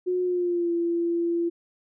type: tone with pitch glide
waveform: sine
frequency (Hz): 362.8 to 340.5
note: F#4 to F4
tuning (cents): -34 to -44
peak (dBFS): -22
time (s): 0.06-1.5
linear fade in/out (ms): 20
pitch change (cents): -110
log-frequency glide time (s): 0.23-0.72
effects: none